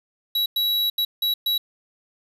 square tone bursts at uneven times, 3900 Hz, B7, 23 cents flat, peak -20 dBFS, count 5, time 0.35-0.46 / 0.56-0.9 / 0.98-1.05 / 1.22-1.34 / 1.46-1.58 s, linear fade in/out 5 ms, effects resampled to 32000 Hz + 8-bit

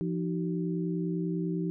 sine tone cluster, 171.8 / 311.5 / 381.5 Hz, F3 / D#4 / G4, -28 / +2 / -47 cents, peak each -30 / -34 / -36 dBFS, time 0.01-1.7 s, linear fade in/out 0 ms, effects none

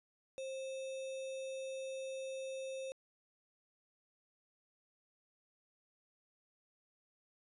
sine tone with sample-and-hold, 530 Hz, C5, 22 cents sharp, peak -40 dBFS, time 0.38-2.92 s, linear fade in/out 0 ms, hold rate 3150 Hz, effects resampled to 24000 Hz

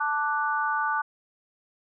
sine chord, D major, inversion second, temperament equal, 880 / 1174.7 / 1480 Hz, A5 / D6 / F#6, 0 / 0 / 0 cents, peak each -28 dBFS, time 0-1.02 s, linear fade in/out 10 ms, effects none

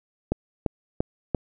click train, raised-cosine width 2 ms, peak -9 dBFS, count 4, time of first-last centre 0.32-1.347 s, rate 2.92 Hz, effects none

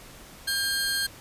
sawtooth tone pair together, 1600 / 4271 Hz, G6 / C8, +35 / +35 cents, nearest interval octave + perfect fourth, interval 1700 cents, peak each -24 / -25 dBFS, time 0.47-1.07 s, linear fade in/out 10 ms, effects pink hiss -47 dBFS RMS until 1.2 s + resampled to 32000 Hz

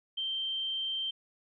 sine tone, 3136 Hz, G7, in tune, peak -31 dBFS, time 0.17-1.11 s, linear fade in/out 10 ms, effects none

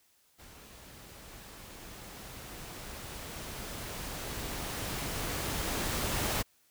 pink noise with level ramp, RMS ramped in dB -53 to -31 dBFS, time 0.38-6.43 s, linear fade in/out 20 ms, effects white hiss -68 dBFS RMS until 6.7 s

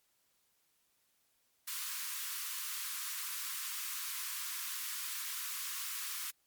white high-pass noise, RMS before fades -40 dBFS, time 1.67-6.31 s, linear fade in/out 10 ms, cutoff 990 Hz, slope 96 dB/octave, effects white hiss -75 dBFS RMS until 6.46 s + MP3 96 kbps

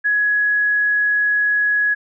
sine tone, 1677 Hz, G#6, 16 cents sharp, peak -14 dBFS, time 0.04-1.95 s, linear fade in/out 20 ms, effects none

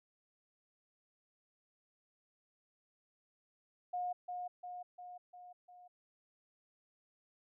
sine tone with echo, 718 Hz, F5, 48 cents sharp, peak -35 dBFS, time 3.93-4.13 s, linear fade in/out 10 ms, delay 350 ms, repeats 5, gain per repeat -4 dB, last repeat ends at 5.88 s, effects none

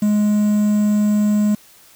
triangle tone with quantisation, 209.2 Hz, G#3, 13 cents sharp, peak -11 dBFS, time 0.02-1.55 s, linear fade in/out 5 ms, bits 6, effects white hiss -48 dBFS RMS until 1.95 s

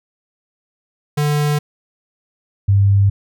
square / sine tone pair in turn, 147.8 / 99.42 Hz, D3 / G2, +11 / +25 cents, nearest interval perfect fifth, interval 686 cents, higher first, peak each -15 / -9 dBFS, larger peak second, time 1.17-1.59 / 2.68-3.1 s, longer neither, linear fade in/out 10 ms, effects none

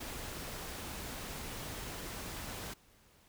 pink noise, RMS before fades -43 dBFS, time 0-2.74 s, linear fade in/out 10 ms, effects pink hiss -65 dBFS RMS until 3.28 s

